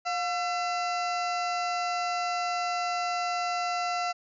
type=harmonic tone with a mistuned harmonic; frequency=675 Hz; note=E5; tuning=41 cents sharp; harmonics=1 / 2 / 3 / 4 / 6 / 7 / 8 / 9 / 10; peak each=-29 / -33 / -40 / -38 / -44 / -42 / -47 / -47 / -50 dBFS; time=0.05-4.13 s; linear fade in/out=20 ms; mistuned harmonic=1; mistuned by=+91 cents; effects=none